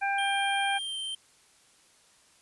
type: harmonic tone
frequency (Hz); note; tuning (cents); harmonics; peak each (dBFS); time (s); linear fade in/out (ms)
794; G5; +22; 1 / 2 / 3; -28 / -31 / -33; 0.01-0.79; 20
type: tone with pitch glide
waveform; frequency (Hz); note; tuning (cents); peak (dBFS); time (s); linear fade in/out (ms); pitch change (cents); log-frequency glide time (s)
square; 3189 to 3129; G7 to G7; +29 to -4; -33; 0.18-1.15; 5; -33; 0.79-0.97
effects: white hiss -61 dBFS RMS until 2.41 s + resampled to 24000 Hz